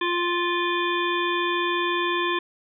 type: harmonic tone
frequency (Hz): 349.2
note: F4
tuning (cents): 0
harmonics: 1 / 3 / 5 / 7 / 9 / 10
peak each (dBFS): -26 / -26 / -29 / -32 / -36 / -32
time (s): 0.01-2.39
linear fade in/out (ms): 5
effects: none